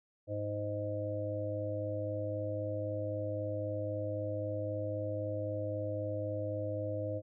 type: harmonic tone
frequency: 103.83 Hz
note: G#2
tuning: in tune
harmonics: 1 / 3 / 5 / 6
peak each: -38 / -42 / -38 / -40 dBFS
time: 0.27-7.22 s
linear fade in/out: 50 ms
effects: none